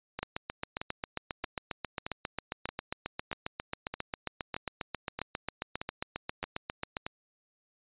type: two click trains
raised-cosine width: 0.3 ms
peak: -17 / -19 dBFS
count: 51 / 12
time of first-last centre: 0.23-6.969 / 0.19-7.065 s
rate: 7.42 / 1.6 Hz
effects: resampled to 8000 Hz